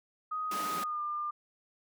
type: tone with pitch glide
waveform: sine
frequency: 1250 to 1199.1 Hz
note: D#6 to D6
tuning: +8 to +36 cents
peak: -32 dBFS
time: 0.31-1.31 s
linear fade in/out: 10 ms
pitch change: -72 cents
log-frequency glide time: 0.77-1.01 s
type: high-pass noise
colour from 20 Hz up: pink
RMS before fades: -40 dBFS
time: 0.51-0.84 s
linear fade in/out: 5 ms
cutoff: 170 Hz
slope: 48 dB/octave
effects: none